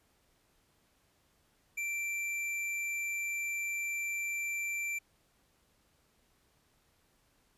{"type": "tone with tanh clipping", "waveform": "triangle", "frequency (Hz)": 2349, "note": "D7", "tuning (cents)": 0, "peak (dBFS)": -35, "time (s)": [1.77, 4.99], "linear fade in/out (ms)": 10, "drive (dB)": 17, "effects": ["pink hiss -71 dBFS RMS until 7.57 s", "resampled to 32000 Hz"]}